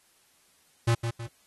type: tone with echo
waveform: square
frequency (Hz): 116.54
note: A#2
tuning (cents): 0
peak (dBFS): -21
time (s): 0.87-0.95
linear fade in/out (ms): 10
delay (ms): 160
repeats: 2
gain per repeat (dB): -7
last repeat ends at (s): 1.27
effects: white hiss -64 dBFS RMS until 1.46 s + AAC 32 kbps